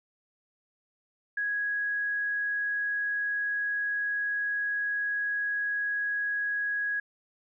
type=tone; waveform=sine; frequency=1661.2 Hz; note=G#6; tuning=in tune; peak=-27 dBFS; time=1.37-7 s; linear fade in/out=5 ms; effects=none